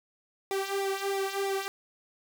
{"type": "tone with flanger", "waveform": "sawtooth", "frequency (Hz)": 392, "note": "G4", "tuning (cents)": 0, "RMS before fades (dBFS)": -31, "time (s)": [0.51, 1.68], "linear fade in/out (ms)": 0, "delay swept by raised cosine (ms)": [0.66, 2.46], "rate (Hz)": 3.1, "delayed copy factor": -0.9, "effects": []}